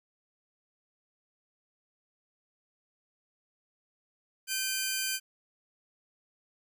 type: tone pair together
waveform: 10% pulse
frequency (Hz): 1546 / 2421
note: G6 / D#7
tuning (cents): -24 / -48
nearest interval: minor sixth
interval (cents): 776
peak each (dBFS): -24 / -24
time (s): 4.47-5.2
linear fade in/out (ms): 50
effects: none